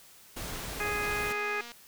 pink noise, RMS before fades -38 dBFS, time 0.36-1.33 s, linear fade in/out 10 ms
harmonic tone, 415.3 Hz, G#4, in tune, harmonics 1 / 2 / 3 / 4 / 5 / 6, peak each -36 / -40 / -37 / -36 / -38 / -36 dBFS, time 0.8-1.61 s, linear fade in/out 2 ms
click train, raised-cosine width 0.2 ms, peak -28 dBFS, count 164, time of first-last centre 1.03-1.718 s, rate 237 Hz
effects white hiss -55 dBFS RMS until 1.87 s

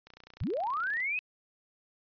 click train, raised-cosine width 0.2 ms, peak -32 dBFS, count 29, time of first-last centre 0.07-1.003 s, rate 30 Hz
sine linear sweep, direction up, 65.5 to 2584 Hz, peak -29 dBFS, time 0.41-1.19 s, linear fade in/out 0 ms
effects resampled to 11025 Hz

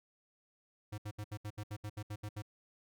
square tone bursts, 104.9 Hz, G#2, 18 cents sharp, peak -40 dBFS, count 12, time 0.92-2.422 s, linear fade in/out 10 ms, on 61 ms, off 70 ms, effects none

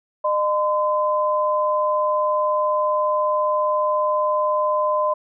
sine tone pair together, 608 / 1022.5 Hz, D#5 / C6, -40 / -40 cents, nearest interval major sixth, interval 900 cents, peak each -20 dBFS, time 0.24-5.14 s, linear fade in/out 10 ms, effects none

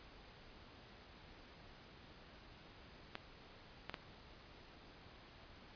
clicks, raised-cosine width 0.3 ms, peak -26 dBFS, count 3, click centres 3.154 / 3.896 / 3.942 s, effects pink hiss -59 dBFS RMS until 5.75 s + resampled to 11025 Hz

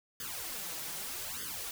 white noise with flanger, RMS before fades -40 dBFS, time 0.2-1.71 s, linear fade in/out 2 ms, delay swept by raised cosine 0.61 to 6.31 ms, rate 0.82 Hz, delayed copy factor +1, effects none

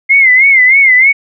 sine tone with vibrato, 2106 Hz, C7, 11 cents sharp, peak -3 dBFS, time 0.09-1.13 s, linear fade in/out 20 ms, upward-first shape sine, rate 3.2 Hz, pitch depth 100 cents each way, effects none

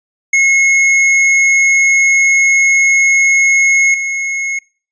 square tone with level steps, 2171 Hz, C#7, 37 cents flat, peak -8 / -16 dBFS, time 0.33-4.59 s, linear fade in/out 5 ms, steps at 3.94 s, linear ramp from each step 2 ms, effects noise-tail reverb RT60 0.4 s tail -24 dB re dry + resampled to 16000 Hz

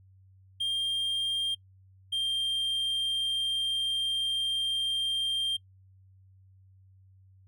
triangle tone pair in turn, 3199 / 3183 Hz, G7 / G7, +34 / +26 cents, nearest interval unison, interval 8 cents, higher first, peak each -25 dBFS, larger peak neither, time 0.6-1.55 / 2.12-5.57 s, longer second, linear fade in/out 10 ms, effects noise-tail reverb RT60 0.1 s tail -24 dB re dry + added 95 Hz sine -55 dBFS peak until 7.47 s

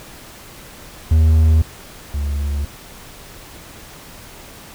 triangle tone pair in turn, 79.3 / 71.71 Hz, D#2 / D2, +33 / -41 cents, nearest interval major second, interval 174 cents, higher first, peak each -7 / -16 dBFS, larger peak first, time 1.11-1.62 / 2.14-2.65 s, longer neither, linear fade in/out 5 ms, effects pink hiss -39 dBFS RMS until 4.74 s

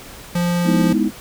square tone, 174.61 Hz, F3, in tune, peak -17 dBFS, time 0.35-0.93 s, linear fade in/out 5 ms
sine chord, E major seventh, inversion first, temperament equal, 207.7 / 246.9 / 311.1 / 329.6 Hz, G#3 / B3 / D#4 / E4, 0 / 0 / 0 / 0 cents, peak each -19 / -20 / -20 / -23 dBFS, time 0.64-1.11 s, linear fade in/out 50 ms
effects pink hiss -38 dBFS RMS until 1.2 s

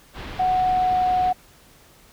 pink low-pass noise, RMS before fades -35 dBFS, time 0.13-1.34 s, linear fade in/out 50 ms, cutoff 4000 Hz, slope 24 dB/octave
sine tone with pitch glide, 740 to 734.5 Hz, F#5 to F#5, 0 to -13 cents, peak -17 dBFS, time 0.39-1.33 s, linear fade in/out 10 ms, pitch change -13 cents, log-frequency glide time 0.55-1.08 s
effects pink hiss -52 dBFS RMS until 2.12 s

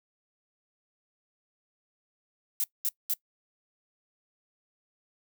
violet noise bursts, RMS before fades -28 dBFS, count 3, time 2.6-3.137 s, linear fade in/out 0 ms, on 39 ms, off 210 ms, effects noise-tail reverb RT60 0.1 s tail -22 dB re dry

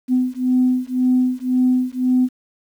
sine beating tone pair, 252.4 / 254.3 Hz, B3 / C4, +38 / -49 cents, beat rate 1.9 Hz, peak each -17 dBFS, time 0.08-2.29 s, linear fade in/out 50 ms, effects tanh soft clip ceiling -7 dBFS + 8-bit

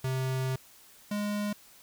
square tone pair in turn, 130.81 / 206.8 Hz, C3 / G#3, 0 / -7 cents, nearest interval minor sixth, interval 793 cents, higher second, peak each -29 / -30 dBFS, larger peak first, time 0.04-0.56 / 1.11-1.53 s, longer first, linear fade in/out 5 ms, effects white hiss -56 dBFS RMS until 1.82 s

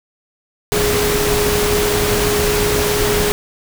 sine tone in noise, 415.7 Hz, G#4, 2 cents sharp, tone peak -17 dBFS, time 0.72-3.32 s, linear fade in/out 0 ms, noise pink, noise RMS -18 dBFS, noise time 0.72-3.32 s, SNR -2 dB, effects none

